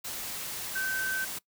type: tone in noise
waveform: sine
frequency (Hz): 1541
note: G6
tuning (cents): -30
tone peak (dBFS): -29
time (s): 0.75-1.25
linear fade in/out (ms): 10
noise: white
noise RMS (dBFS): -37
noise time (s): 0.04-1.39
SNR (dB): +5
effects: noise-tail reverb RT60 0.1 s tail -21 dB re dry